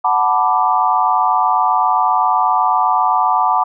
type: chord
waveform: sine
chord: B minor seventh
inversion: second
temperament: equal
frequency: 740 / 880 / 987.8 / 1174.7 Hz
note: F#5 / A5 / B5 / D6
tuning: 0 / 0 / 0 / 0 cents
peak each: -17 dBFS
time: 0.04-3.64 s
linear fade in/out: 10 ms
effects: none